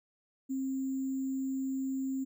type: tone with sample-and-hold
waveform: sine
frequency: 266.3 Hz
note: C4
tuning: 31 cents sharp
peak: -31 dBFS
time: 0.49-2.25 s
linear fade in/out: 20 ms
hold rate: 7350 Hz
effects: none